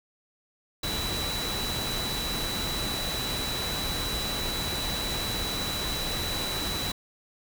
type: tone in noise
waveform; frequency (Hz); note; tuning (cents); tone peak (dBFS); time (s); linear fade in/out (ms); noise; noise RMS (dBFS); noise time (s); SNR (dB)
sine; 3948; B7; -1; -32; 0.83-6.92; 5; pink; -32; 0.83-6.92; -3
effects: none